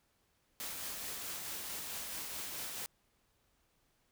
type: noise with tremolo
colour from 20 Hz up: white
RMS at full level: -41 dBFS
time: 0.6-2.86 s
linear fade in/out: 0 ms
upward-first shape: triangle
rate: 4.6 Hz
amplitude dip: 30%
effects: pink hiss -75 dBFS RMS until 4.11 s